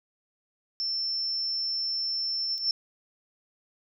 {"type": "tone", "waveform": "sine", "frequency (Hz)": 5360, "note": "E8", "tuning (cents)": 28, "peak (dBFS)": -27, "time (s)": [0.8, 2.58], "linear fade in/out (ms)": 0}
{"type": "tone with exponential growth", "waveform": "sine", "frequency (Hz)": 5370, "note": "E8", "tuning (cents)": 31, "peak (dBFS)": -20, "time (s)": [2.36, 2.71], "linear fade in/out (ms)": 2, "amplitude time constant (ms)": 76}
{"effects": []}